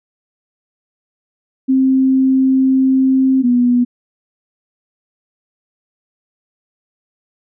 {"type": "tone pair in turn", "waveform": "sine", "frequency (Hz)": [263.7, 244.7], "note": ["C4", "B3"], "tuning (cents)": [14, -16], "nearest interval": "minor second", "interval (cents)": 130, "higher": "first", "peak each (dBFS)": -9, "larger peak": "neither", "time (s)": [[1.68, 3.43], [3.43, 3.85]], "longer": "first", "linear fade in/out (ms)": 20, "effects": []}